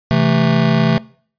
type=chord; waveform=square; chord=A minor; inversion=first; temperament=just; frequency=132 / 165 / 220 Hz; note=C3 / E3 / A3; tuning=+16 / +2 / 0 cents; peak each=-17 dBFS; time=0.11-0.98 s; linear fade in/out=0 ms; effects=noise-tail reverb RT60 0.5 s tail -22 dB re dry + resampled to 11025 Hz